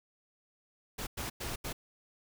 pink noise bursts at uneven times, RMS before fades -38 dBFS, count 4, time 0.98-1.07 / 1.17-1.3 / 1.4-1.56 / 1.64-1.73 s, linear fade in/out 10 ms, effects none

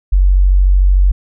sine tone, 46.72 Hz, F#1, 18 cents sharp, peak -6 dBFS, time 0.12-1.12 s, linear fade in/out 10 ms, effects none

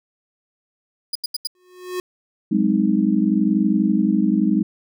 40% pulse tone bursts, 4909 Hz, D#8, 24 cents flat, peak -20 dBFS, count 4, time 1.13-1.472 s, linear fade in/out 5 ms, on 24 ms, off 82 ms
square tone with exponential growth, 363.7 Hz, F#4, 30 cents flat, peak -22 dBFS, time 1.55-2 s, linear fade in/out 1 ms, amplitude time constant 96 ms
sine chord, Ab dominant seventh, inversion third, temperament just, 186.89 / 207.7 / 259.6 / 311.5 Hz, Gb3 / Ab3 / C4 / Eb4, +18 / 0 / -13 / +2 cents, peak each -22 / -18 / -23 / -21 dBFS, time 2.51-4.63 s, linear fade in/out 10 ms
effects none

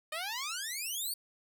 10% pulse exponential sweep, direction up, 600 to 4634 Hz, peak -27 dBFS, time 0.12-1.14 s, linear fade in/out 5 ms, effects none

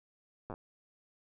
slowing click train, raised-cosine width 1 ms, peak -28 dBFS, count 5, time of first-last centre 0.5-0.539 s, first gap 8 ms, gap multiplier 1.14, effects none

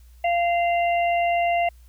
harmonic tone, 692 Hz, F5, 16 cents flat, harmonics 1 / 3 / 4, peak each -19 / -29 / -31 dBFS, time 0.24-1.69 s, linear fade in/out 5 ms, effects added 60 Hz sine -46 dBFS peak until 1.88 s + white hiss -62 dBFS RMS until 1.88 s

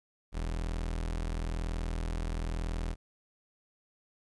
35% pulse tone, 41 Hz, E1, 9 cents flat, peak -30 dBFS, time 0.32-2.96 s, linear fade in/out 50 ms, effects resampled to 24000 Hz + 12-bit

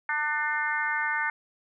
harmonic tone with a mistuned harmonic, 299.3 Hz, D4, 33 cents sharp, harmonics 3 / 4 / 5 / 6 / 7, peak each -32 / -36 / -30 / -30 / -33 dBFS, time 0.09-1.3 s, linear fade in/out 2 ms, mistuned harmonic 7, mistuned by +17 cents, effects none

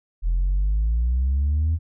sine exponential sweep, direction up, 40.9 to 83.4 Hz, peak -16 dBFS, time 0.22-1.79 s, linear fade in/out 50 ms, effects tanh soft clip ceiling -16 dBFS

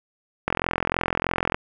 click train, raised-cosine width 0.5 ms, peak -6 dBFS, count 47, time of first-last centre 0.48-1.545 s, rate 43.2 Hz, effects none

